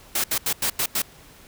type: noise bursts at uneven times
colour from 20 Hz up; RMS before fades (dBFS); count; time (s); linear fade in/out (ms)
white; -23; 6; 0.15-0.24 / 0.31-0.38 / 0.46-0.53 / 0.62-0.7 / 0.79-0.86 / 0.95-1.02; 5
effects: pink hiss -49 dBFS RMS until 1.47 s